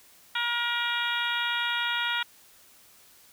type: harmonic tone with a mistuned harmonic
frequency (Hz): 475.2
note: A#4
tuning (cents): +33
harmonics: 2 / 3 / 4 / 5 / 6 / 7 / 8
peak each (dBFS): -34 / -30 / -34 / -35 / -36 / -33 / -36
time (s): 0.35-2.23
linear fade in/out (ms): 5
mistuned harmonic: 8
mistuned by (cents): -25
effects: white hiss -56 dBFS RMS until 3.32 s